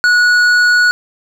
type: tone with hard clipping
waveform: sine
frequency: 1462 Hz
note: F#6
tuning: 21 cents flat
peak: -9 dBFS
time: 0.04-0.91 s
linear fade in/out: 0 ms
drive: 8 dB
effects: none